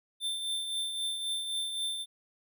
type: tone with tremolo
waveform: square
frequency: 3561 Hz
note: A7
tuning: 20 cents sharp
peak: -30 dBFS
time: 0.2-2.06 s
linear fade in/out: 50 ms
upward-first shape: triangle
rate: 3.8 Hz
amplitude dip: 50%
effects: none